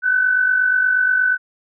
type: tone pair together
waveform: sine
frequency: 1500 / 1548.4 Hz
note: F#6 / G6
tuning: +23 / -22 cents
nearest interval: minor second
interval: 55 cents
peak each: -14 / -22 dBFS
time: 0.02-1.38 s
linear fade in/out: 50 ms
effects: none